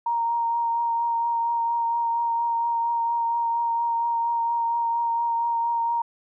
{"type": "tone with vibrato", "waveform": "sine", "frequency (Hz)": 932.3, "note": "A#5", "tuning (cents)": 0, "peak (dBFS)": -21, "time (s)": [0.06, 6.02], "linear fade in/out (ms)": 5, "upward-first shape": "triangle", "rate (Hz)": 4.3, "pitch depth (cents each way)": 17, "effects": []}